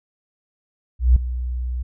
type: tone with ADSR envelope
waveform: sine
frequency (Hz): 61.74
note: B1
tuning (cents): 0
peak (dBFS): -7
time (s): 0.99-1.83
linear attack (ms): 170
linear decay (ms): 4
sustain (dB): -15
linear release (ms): 11
effects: none